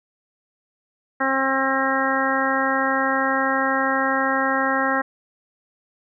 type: harmonic tone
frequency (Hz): 267.6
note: C4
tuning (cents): +39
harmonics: 1 / 2 / 3 / 4 / 5 / 6 / 7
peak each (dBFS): -26 / -26 / -26 / -26 / -26 / -26 / -26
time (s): 1.2-5.02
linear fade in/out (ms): 10
effects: none